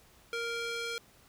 square tone with band-pass filter sweep, 466.2 Hz, A#4, in tune, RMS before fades -36 dBFS, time 0.33-0.98 s, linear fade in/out 0 ms, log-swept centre 2200 to 3400 Hz, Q 0.72, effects pink hiss -61 dBFS RMS until 1.28 s

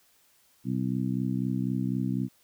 harmonic tone, 64 Hz, C2, 38 cents flat, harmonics 2 / 3 / 4 / 5, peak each -31 / -30 / -31 / -38 dBFS, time 0.64-2.29 s, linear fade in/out 50 ms, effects white hiss -64 dBFS RMS until 2.43 s

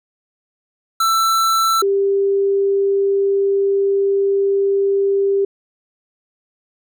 square / sine tone pair in turn, 1333 / 395.4 Hz, E6 / G4, +19 / +15 cents, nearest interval octave + major sixth, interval 2104 cents, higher first, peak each -14 / -13 dBFS, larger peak second, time 1-1.82 / 1.82-5.45 s, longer second, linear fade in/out 5 ms, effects none

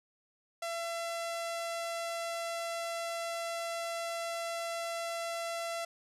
sawtooth tone with low-pass filter, 674 Hz, E5, 38 cents sharp, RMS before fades -37 dBFS, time 0.62-5.85 s, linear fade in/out 5 ms, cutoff 10000 Hz, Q 1, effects none

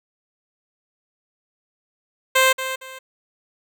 10% pulse tone with echo, 523.3 Hz, C5, in tune, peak -5 dBFS, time 2.35-2.53 s, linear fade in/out 10 ms, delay 230 ms, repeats 2, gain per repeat -11 dB, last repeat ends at 2.99 s, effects none

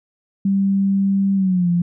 sine tone with pitch glide, 196 to 173.61 Hz, G3 to F3, 0 to -10 cents, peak -14 dBFS, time 0.45-1.82 s, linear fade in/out 5 ms, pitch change -210 cents, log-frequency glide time 1.35-1.69 s, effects none

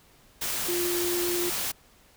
sine tone in noise, 350.5 Hz, F4, 6 cents sharp, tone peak -27 dBFS, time 0.68-1.5 s, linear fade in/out 10 ms, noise white, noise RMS -30 dBFS, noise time 0.41-1.72 s, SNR 0 dB, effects pink hiss -58 dBFS RMS until 2.16 s

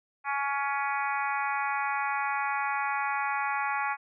harmonic tone with a mistuned harmonic, 280 Hz, C#4, 18 cents sharp, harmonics 3 / 4 / 5 / 6 / 7 / 8 / 9, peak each -31 / -33 / -35 / -37 / -38 / -39 / -40 dBFS, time 0.24-3.97 s, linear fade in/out 50 ms, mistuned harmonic 9, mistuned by -33 cents, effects none

